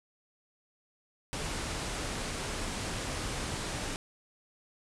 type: low-pass noise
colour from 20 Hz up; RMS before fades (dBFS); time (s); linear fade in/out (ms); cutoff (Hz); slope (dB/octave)
pink; -36; 1.33-3.96; 0; 10000; 48
effects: none